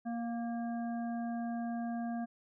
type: harmonic tone with a mistuned harmonic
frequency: 234.1 Hz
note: A#3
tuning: 8 cents sharp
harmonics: 1 / 3 / 5 / 7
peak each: -35 / -41 / -56 / -52 dBFS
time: 0.05-2.26 s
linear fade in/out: 20 ms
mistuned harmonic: 7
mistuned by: -19 cents
effects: none